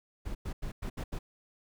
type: noise bursts at uneven times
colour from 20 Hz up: brown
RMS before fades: -36 dBFS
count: 6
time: 0.25-0.35 / 0.45-0.53 / 0.62-0.72 / 0.82-0.9 / 0.97-1.04 / 1.12-1.19 s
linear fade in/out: 10 ms
effects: none